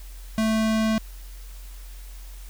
square tone with low-pass filter sweep, 220 Hz, A3, in tune, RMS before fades -22 dBFS, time 0.38-0.98 s, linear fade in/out 0 ms, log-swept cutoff 11000 to 6600 Hz, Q 0.78, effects added 44 Hz sine -37 dBFS peak until 2.49 s + white hiss -50 dBFS RMS until 2.49 s

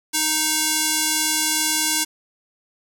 square tone with band-pass filter, 311.1 Hz, D#4, in tune, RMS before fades -21 dBFS, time 0.13-2.05 s, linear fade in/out 20 ms, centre 8400 Hz, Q 0.92, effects none

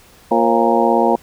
harmonic tone with a mistuned harmonic, 116.54 Hz, A#2, in tune, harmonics 2 / 3 / 4 / 5 / 6 / 7 / 8, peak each -19 / -19 / -19 / -19 / -19 / -19 / -19 dBFS, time 0.31-1.16 s, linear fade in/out 5 ms, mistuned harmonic 5, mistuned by -120 cents, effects pink hiss -47 dBFS RMS until 1.22 s

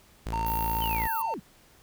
sawtooth tone, 56 Hz, A1, 31 cents sharp, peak -27 dBFS, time 0.26-1.07 s, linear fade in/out 0 ms
triangle tone with pitch glide, 913 to 902.5 Hz, A#5 to A5, -36 to +44 cents, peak -26 dBFS, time 0.33-1.34 s, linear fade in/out 0 ms, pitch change -20 cents, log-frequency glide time 0.71-1.02 s
white high-pass noise, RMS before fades -36 dBFS, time 0.46-1.22 s, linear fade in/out 5 ms, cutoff 11000 Hz, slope 96 dB/octave
sine linear sweep, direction down, 3133 to 136.4 Hz, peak -34 dBFS, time 0.81-1.4 s, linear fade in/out 10 ms
effects pink hiss -58 dBFS RMS until 1.82 s

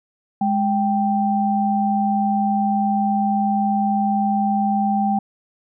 sine tone pair together, 207.5 / 784 Hz, G#3 / G5, -1 / 0 cents, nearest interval octave + major seventh, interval 2301 cents, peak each -19 dBFS, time 0.41-5.19 s, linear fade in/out 5 ms, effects none

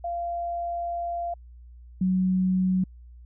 sine tone pair in turn, 690 / 185.74 Hz, F5 / F#3, -21 / +7 cents, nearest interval octave + major seventh, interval 2272 cents, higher first, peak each -27 / -20 dBFS, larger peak second, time 0.04-1.34 / 2.01-2.84 s, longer first, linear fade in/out 5 ms, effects added 60 Hz sine -44 dBFS peak until 3.25 s

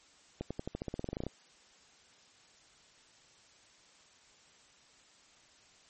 accelerating click train, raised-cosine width 2 ms, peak -23 dBFS, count 16, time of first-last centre 0.41-1.266 s, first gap 96 ms, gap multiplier 0.92, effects white hiss -62 dBFS RMS until 5.89 s + MP3 32 kbps

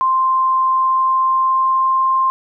sine tone with pitch glide, 1046.5 to 1053.8 Hz, C6 to C6, 0 to +12 cents, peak -12 dBFS, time 0.01-2.3 s, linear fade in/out 0 ms, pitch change +12 cents, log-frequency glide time 0.69-2.05 s, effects none

